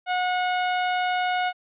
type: tone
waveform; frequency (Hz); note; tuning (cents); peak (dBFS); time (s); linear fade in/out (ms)
sawtooth; 728; F#5; -28; -18; 0.06-1.53; 50
effects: resampled to 8000 Hz